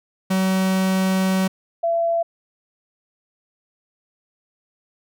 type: tone pair in turn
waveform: 45% pulse / sine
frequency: 189 / 673.5 Hz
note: F#3 / E5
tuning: +37 / +37 cents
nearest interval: octave + minor seventh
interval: 2200 cents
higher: second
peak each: -17 dBFS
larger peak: neither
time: 0.3-1.48 / 1.83-2.23 s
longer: first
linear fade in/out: 10 ms
effects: none